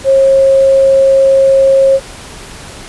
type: tone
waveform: sine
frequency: 540 Hz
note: C#5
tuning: 45 cents flat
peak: -4 dBFS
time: 0.04-2 s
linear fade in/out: 50 ms
effects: pink hiss -30 dBFS RMS until 2.88 s + resampled to 24000 Hz